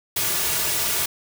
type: noise with comb filter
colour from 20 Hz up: white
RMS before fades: -23 dBFS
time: 0.16-1.06 s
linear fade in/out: 5 ms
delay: 3.8 ms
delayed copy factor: -0.75
effects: none